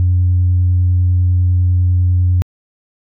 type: tone with vibrato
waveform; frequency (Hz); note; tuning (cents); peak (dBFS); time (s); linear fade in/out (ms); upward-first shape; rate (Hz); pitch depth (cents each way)
sine; 90; F#2; -47; -8; 0-2.42; 0; triangle; 10; 10
effects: tanh soft clip ceiling -6 dBFS